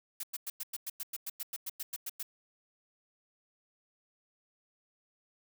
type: noise bursts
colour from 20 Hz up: blue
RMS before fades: -38 dBFS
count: 16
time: 0.2-2.229 s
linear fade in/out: 5 ms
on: 34 ms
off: 99 ms
effects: none